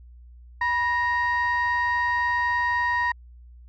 sine tone pair together, 974.2 / 1864.7 Hz, B5 / A#6, -24 / 0 cents, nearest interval major seventh, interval 1124 cents, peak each -22 dBFS, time 0.61-3.12 s, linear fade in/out 5 ms, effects tanh soft clip ceiling -17 dBFS + added 60 Hz sine -44 dBFS peak until 3.68 s

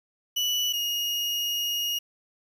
35% pulse tone pair in turn, 2957 / 2868 Hz, F#7 / F7, -2 / +45 cents, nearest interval minor second, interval 53 cents, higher first, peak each -22 / -24 dBFS, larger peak first, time 0.36-0.73 / 0.73-1.99 s, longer second, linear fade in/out 10 ms, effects 9-bit

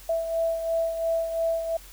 sine beating tone pair, 659.3 / 662.2 Hz, E5 / E5, 0 / +8 cents, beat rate 2.9 Hz, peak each -24 / -32 dBFS, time 0.09-1.77 s, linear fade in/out 5 ms, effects added 43 Hz sine -47 dBFS peak until 1.92 s + white hiss -49 dBFS RMS until 1.92 s

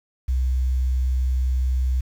sine tone, 63.9 Hz, C2, 40 cents flat, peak -17 dBFS, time 0.28-2.01 s, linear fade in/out 10 ms, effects tanh soft clip ceiling -15 dBFS + 8-bit

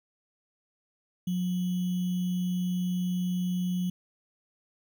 sine tone with sample-and-hold, 180 Hz, F#3, 47 cents flat, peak -26 dBFS, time 1.27-3.9 s, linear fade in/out 5 ms, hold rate 3150 Hz, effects none

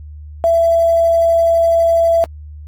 sine tone with quantisation, 668 Hz, E5, 23 cents sharp, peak -9 dBFS, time 0.44-2.24 s, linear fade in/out 0 ms, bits 6, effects added 75 Hz sine -30 dBFS peak until 2.67 s + AAC 64 kbps

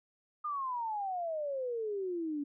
sine exponential sweep, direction down, 1230 to 281.6 Hz, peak -33 dBFS, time 0.44-2.44 s, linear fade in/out 10 ms, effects none

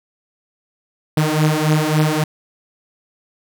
sawtooth beating tone pair, 152.4 / 156 Hz, D#3 / D#3, -36 / +5 cents, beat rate 3.6 Hz, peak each -13 dBFS, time 1.17-2.24 s, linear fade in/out 5 ms, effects none

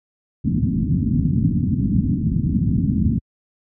white low-pass noise, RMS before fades -18 dBFS, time 0.44-3.19 s, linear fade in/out 10 ms, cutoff 260 Hz, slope 48 dB/octave, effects high-pass 60 Hz 12 dB/octave

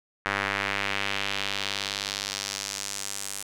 square tone with band-pass filter sweep, 49.76 Hz, G1, 27 cents sharp, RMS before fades -31 dBFS, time 0.25-3.43 s, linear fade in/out 10 ms, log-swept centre 1700 to 8900 Hz, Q 1.6, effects none

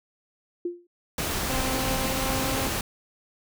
sine tone with exponential decay, 349.2 Hz, F4, in tune, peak -23 dBFS, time 0.65-0.87 s, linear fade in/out 5 ms, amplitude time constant 47 ms
pink noise, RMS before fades -28 dBFS, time 1.18-2.81 s, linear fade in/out 2 ms
15% pulse tone with pitch glide, 261.6 to 265.9 Hz, C4 to C4, 0 to +28 cents, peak -23 dBFS, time 1.5-2.67 s, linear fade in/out 0 ms, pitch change +28 cents, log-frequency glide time 1.69-2.51 s
effects none

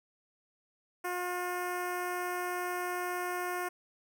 10% pulse tone with notch filter, 357.8 Hz, F4, 42 cents sharp, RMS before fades -35 dBFS, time 1.04-3.69 s, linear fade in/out 10 ms, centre 4200 Hz, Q 0.65, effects none

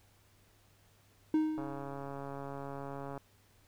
triangle tone with exponential decay, 311.3 Hz, D#4, 1 cent sharp, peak -22 dBFS, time 1.34-2.13 s, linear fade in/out 2 ms, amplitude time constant 170 ms
click train, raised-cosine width 1 ms, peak -29 dBFS, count 223, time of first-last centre 1.58-3.177 s, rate 139 Hz
effects added 100 Hz sine -67 dBFS peak until 3.67 s + pink hiss -67 dBFS RMS until 3.67 s

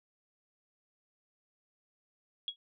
sine tone with exponential decay, 3322 Hz, G#7, in tune, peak -29 dBFS, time 2.48-2.56 s, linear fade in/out 1 ms, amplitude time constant 17 ms, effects none

